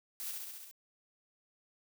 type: noise with echo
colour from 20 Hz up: blue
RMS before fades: -41 dBFS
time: 0.2-0.31 s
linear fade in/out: 0 ms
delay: 67 ms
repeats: 6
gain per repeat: -2 dB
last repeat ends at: 0.712 s
effects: none